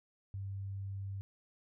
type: tone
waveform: sine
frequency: 98 Hz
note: G2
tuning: in tune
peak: -38 dBFS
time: 0.34-1.21 s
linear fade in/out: 0 ms
effects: none